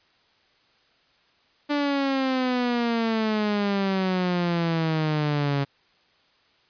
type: exponential sweep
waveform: sawtooth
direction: down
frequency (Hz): 293.7 to 138.59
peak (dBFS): -18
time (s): 1.69-5.65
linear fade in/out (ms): 20
effects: white hiss -62 dBFS RMS until 6.69 s + resampled to 11025 Hz